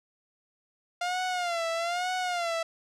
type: tone with vibrato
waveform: sawtooth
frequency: 698.5 Hz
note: F5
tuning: in tune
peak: -24 dBFS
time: 1.01-2.63 s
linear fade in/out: 5 ms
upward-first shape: sine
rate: 1.1 Hz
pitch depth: 97 cents each way
effects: low-pass 7000 Hz 12 dB/octave